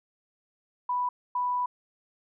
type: tone bursts at uneven times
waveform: sine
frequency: 987.8 Hz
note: B5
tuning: in tune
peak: -25 dBFS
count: 2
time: 0.89-1.09 / 1.35-1.66 s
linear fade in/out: 5 ms
effects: none